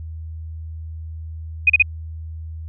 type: tone bursts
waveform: sine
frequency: 2492 Hz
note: D#7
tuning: 2 cents sharp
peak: -8 dBFS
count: 3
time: 1.67-1.824 s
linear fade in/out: 5 ms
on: 28 ms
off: 35 ms
effects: added 80 Hz sine -29 dBFS peak until 2.68 s